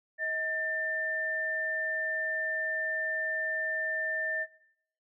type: tone pair together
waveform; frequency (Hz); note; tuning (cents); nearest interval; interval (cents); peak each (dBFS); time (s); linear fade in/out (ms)
sine; 634.1 / 1790; D#5 / A6; +33 / +29; octave + tritone; 1796; -38 / -29; 0.18-4.47; 50
effects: noise-tail reverb RT60 0.7 s tail -19 dB re dry